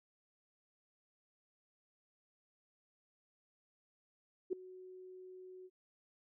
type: tone with ADSR envelope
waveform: sine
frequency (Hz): 370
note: F#4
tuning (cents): 0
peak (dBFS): -30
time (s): 4.5-5.7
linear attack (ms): 28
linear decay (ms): 4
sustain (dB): -20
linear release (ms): 46
effects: none